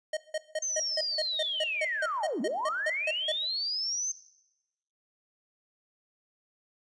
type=tone bursts; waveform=square; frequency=622 Hz; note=D#5; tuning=1 cent flat; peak=-29 dBFS; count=16; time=0.13-3.32 s; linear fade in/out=5 ms; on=40 ms; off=170 ms
type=linear two-way sweep; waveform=sine; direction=down then up; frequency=6330 to 204 to 6330 Hz; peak=-29 dBFS; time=0.62-4.12 s; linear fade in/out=5 ms; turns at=2.41 s
effects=noise-tail reverb RT60 0.9 s tail -17 dB re dry + resampled to 22050 Hz